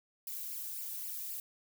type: noise with flanger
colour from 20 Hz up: violet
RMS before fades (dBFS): -41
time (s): 0.27-1.4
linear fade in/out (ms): 2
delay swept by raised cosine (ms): 0.39 to 1.79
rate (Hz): 3.8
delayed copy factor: +0.95
effects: none